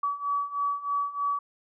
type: beating tone pair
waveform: sine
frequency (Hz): 1140 / 1143.2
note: C#6 / D6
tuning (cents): +48 / -47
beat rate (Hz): 3.2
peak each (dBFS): -31 / -28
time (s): 0.03-1.39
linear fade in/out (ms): 5
effects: none